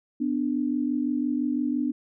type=tone pair together; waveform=sine; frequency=249.2 / 295.1 Hz; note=B3 / D4; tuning=+16 / +8 cents; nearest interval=minor third; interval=292 cents; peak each=-26 dBFS; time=0.2-1.92 s; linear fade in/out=10 ms; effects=none